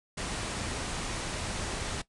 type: low-pass noise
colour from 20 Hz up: pink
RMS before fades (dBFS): -35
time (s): 0.17-2.02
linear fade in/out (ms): 10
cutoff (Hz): 10000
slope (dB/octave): 96
effects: noise-tail reverb RT60 0.1 s tail -17 dB re dry